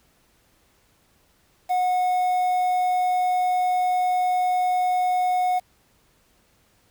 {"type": "tone with quantisation", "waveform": "triangle", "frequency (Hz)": 730, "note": "F#5", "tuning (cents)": -24, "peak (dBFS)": -17, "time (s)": [1.69, 5.6], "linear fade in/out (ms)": 20, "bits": 7, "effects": ["pink hiss -62 dBFS RMS until 6.9 s"]}